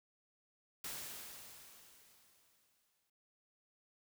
white noise with exponential decay, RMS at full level -43 dBFS, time 0.84-3.1 s, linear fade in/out 5 ms, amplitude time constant 490 ms, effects none

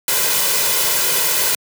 white noise with comb filter, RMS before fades -17 dBFS, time 0.08-1.55 s, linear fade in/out 2 ms, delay 2 ms, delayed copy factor +0.65, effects high-pass 150 Hz 12 dB/octave

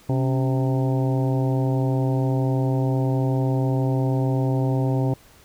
harmonic tone with a mistuned harmonic, 130.6 Hz, C3, 3 cents flat, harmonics 1 / 2 / 3 / 4 / 5 / 6 / 7, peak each -20 / -26 / -30 / -32 / -34 / -36 / -37 dBFS, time 0.09-5.14 s, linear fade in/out 5 ms, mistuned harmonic 2, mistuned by +79 cents, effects pink hiss -52 dBFS RMS until 5.44 s

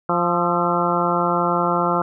harmonic tone with a mistuned harmonic, 174.61 Hz, F3, in tune, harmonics 1 / 2 / 3 / 4 / 5 / 6 / 7 / 8, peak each -25 / -25 / -25 / -25 / -25 / -25 / -25 / -25 dBFS, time 0.09-2.02 s, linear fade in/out 2 ms, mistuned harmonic 8, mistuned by -66 cents, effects none

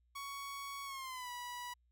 sawtooth tone with pitch glide, 1116 to 977.2 Hz, C#6 to B5, +11 to -19 cents, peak -39 dBFS, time 0.15-1.74 s, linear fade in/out 10 ms, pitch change -230 cents, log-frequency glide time 0.85-1.3 s, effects added 60 Hz sine -70 dBFS peak until 1.91 s

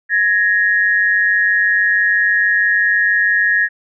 sine tone pair together, 1670.9 / 1864.7 Hz, G#6 / A#6, +10 / 0 cents, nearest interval major second, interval 190 cents, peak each -14 dBFS, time 0.09-3.69 s, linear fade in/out 50 ms, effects none

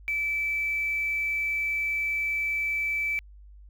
sine tone with quantisation, 2315 Hz, D7, 25 cents flat, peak -25 dBFS, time 0.08-3.19 s, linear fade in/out 0 ms, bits 8, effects added 50 Hz sine -46 dBFS peak until 3.69 s

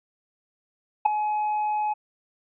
triangle tone with ADSR envelope, 846 Hz, G#5, 32 cents sharp, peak -9 dBFS, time 1.05-1.94 s, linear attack 11 ms, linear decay 4 ms, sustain -12 dB, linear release 16 ms, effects resampled to 8000 Hz

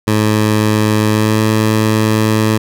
15% pulse tone with pitch glide, 107.4 to 109.03 Hz, A2 to A2, -41 to -15 cents, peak -4 dBFS, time 0.07-2.58 s, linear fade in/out 10 ms, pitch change +26 cents, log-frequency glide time 1.1-1.41 s, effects none

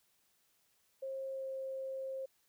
sine tone with pitch glide, 535 to 531.9 Hz, C5 to C5, +38 to +28 cents, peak -38 dBFS, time 1.02-2.26 s, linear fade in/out 10 ms, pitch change -10 cents, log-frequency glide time 1.33-1.47 s, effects white hiss -74 dBFS RMS until 2.48 s

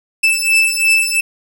40% pulse beating tone pair, 2637 / 2639.9 Hz, E7 / E7, 0 / +2 cents, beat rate 2.9 Hz, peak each -13 dBFS, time 0.23-1.21 s, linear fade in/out 10 ms, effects none

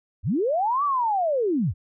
sine linear two-way sweep, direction up then down, 58.8 to 1183 to 61.3 Hz, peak -20 dBFS, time 0.23-1.74 s, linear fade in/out 50 ms, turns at 0.84 s, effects none

